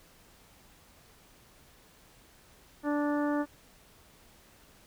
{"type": "harmonic tone", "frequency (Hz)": 292.8, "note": "D4", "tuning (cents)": -5, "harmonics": [1, 2, 3, 4, 5, 6], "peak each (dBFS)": [-28, -34, -38, -40, -42, -44], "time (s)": [2.83, 3.46], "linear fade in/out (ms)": 50, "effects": ["pink hiss -59 dBFS RMS until 4.86 s"]}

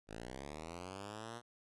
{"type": "linear sweep", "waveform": "5% pulse", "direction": "up", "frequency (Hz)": [51, 120.6], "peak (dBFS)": -34, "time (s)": [0.07, 1.42], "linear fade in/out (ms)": 50, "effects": ["resampled to 24000 Hz"]}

